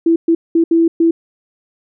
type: tone bursts at uneven times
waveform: sine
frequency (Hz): 331.8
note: E4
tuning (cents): +11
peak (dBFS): -8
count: 5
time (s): 0.06-0.16 / 0.28-0.35 / 0.55-0.64 / 0.71-0.88 / 1-1.11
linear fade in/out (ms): 5
effects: none